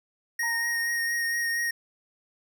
square tone with vibrato, 1864.7 Hz, A#6, in tune, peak -26 dBFS, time 0.39-1.71 s, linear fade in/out 5 ms, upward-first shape sine, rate 4.3 Hz, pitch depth 15 cents each way
sine tone with exponential decay, 925 Hz, A#5, 14 cents flat, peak -33 dBFS, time 0.43-1.31 s, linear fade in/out 2 ms, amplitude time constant 190 ms
effects none

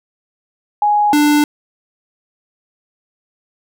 sine / square tone pair in turn, 832 / 295.5 Hz, G#5 / D4, +3 / +11 cents, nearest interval octave + tritone, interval 1792 cents, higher first, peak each -10 dBFS, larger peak neither, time 0.82-1.13 / 1.13-1.44 s, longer neither, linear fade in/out 2 ms, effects none

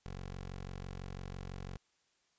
15% pulse tone, 46 Hz, F#1, 9 cents flat, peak -36 dBFS, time 0.06-1.77 s, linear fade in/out 0 ms, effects white hiss -75 dBFS RMS until 2.38 s + resampled to 16000 Hz

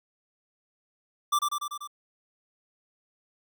square tone with echo, 1175 Hz, D6, 1 cent sharp, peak -22 dBFS, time 1.32-1.39 s, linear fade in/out 10 ms, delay 97 ms, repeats 5, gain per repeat -3 dB, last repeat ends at 1.875 s, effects none

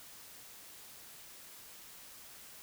silence, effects white hiss -53 dBFS RMS until 2.62 s

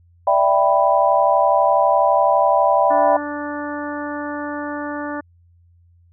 sine chord, E minor seventh, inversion third, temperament equal, 587.3 / 659.3 / 784 / 987.8 Hz, D5 / E5 / G5 / B5, 0 / 0 / 0 / 0 cents, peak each -18 dBFS, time 0.27-3.17 s, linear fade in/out 5 ms
harmonic tone, 292.9 Hz, D4, 5 cents flat, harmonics 1 / 2 / 3 / 4 / 5 / 6, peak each -27 / -30 / -32 / -33 / -34 / -35 dBFS, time 2.9-5.21 s, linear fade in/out 10 ms
effects added 86 Hz sine -50 dBFS peak until 6.12 s

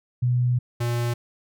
sine / square tone pair in turn, 123.47 / 119.33 Hz, B2 / A#2, 0 / +41 cents, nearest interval minor second, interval 59 cents, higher first, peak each -18 / -23 dBFS, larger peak first, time 0.22-0.59 / 0.8-1.14 s, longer first, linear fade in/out 10 ms, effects none

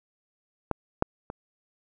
clicks, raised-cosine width 1 ms, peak -11 / -7 / -21 dBFS, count 3, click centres 0.713 / 1.024 / 1.301 s, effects none

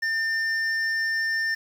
sine tone pair together, 1800 / 5394 Hz, A6 / E8, +39 / +39 cents, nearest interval octave + perfect fifth, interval 1900 cents, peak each -22 / -32 dBFS, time 0.02-1.55 s, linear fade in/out 10 ms, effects tanh soft clip ceiling -18 dBFS + 8-bit

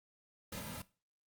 pink noise with comb filter, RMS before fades -44 dBFS, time 0.52-0.82 s, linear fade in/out 5 ms, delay 2.7 ms, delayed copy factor -0.75, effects noise-tail reverb RT60 0.3 s tail -17 dB re dry + Opus 48 kbps

